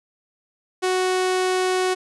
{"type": "tone", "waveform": "sawtooth", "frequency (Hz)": 370, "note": "F#4", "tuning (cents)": 0, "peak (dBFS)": -15, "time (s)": [0.82, 1.95], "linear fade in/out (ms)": 20, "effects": ["resampled to 24000 Hz"]}